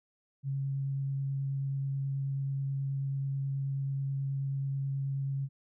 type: tone with vibrato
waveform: sine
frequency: 137.1 Hz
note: C#3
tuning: 19 cents flat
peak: -30 dBFS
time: 0.43-5.49 s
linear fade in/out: 50 ms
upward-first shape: sine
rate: 9.3 Hz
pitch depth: 8 cents each way
effects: none